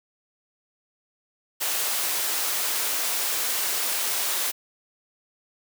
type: high-pass noise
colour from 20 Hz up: white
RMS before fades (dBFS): -26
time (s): 1.6-4.52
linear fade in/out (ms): 20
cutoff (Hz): 420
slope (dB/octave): 12
effects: none